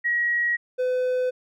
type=tone pair in turn; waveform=sine / triangle; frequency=1904 / 505.3 Hz; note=A#6 / B4; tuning=+36 / +40 cents; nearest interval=octave + major seventh; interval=2296 cents; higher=first; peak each=-20 / -19 dBFS; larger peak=second; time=0.04-0.57 / 0.78-1.31 s; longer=neither; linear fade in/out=20 ms; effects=none